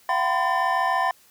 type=tone cluster; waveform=triangle; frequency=686 / 760 / 974 / 1021 / 1786 Hz; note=F5 / F#5 / B5 / C6 / A6; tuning=-31 / +46 / -24 / -43 / +25 cents; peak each=-26 / -23 / -30 / -22 / -26 dBFS; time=0.09-1.11 s; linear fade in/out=2 ms; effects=white hiss -56 dBFS RMS until 1.3 s